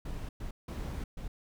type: noise bursts at uneven times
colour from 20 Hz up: brown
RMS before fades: -38 dBFS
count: 4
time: 0.05-0.29 / 0.4-0.51 / 0.68-1.04 / 1.17-1.28 s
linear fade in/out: 5 ms
effects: none